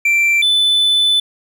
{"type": "tone pair in turn", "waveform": "triangle", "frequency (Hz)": [2349, 3504], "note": ["D7", "A7"], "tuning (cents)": [0, -8], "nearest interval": "perfect fifth", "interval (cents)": 692, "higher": "second", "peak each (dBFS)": -9, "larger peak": "neither", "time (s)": [[0.05, 0.42], [0.42, 1.2]], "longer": "second", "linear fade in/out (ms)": 5, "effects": []}